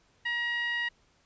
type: tone with band-pass filter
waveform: 15% pulse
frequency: 951 Hz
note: A#5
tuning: 34 cents sharp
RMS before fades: -31 dBFS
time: 0.25-0.89 s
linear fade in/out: 10 ms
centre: 2100 Hz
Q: 4.4
effects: pink hiss -66 dBFS RMS until 1.25 s + resampled to 16000 Hz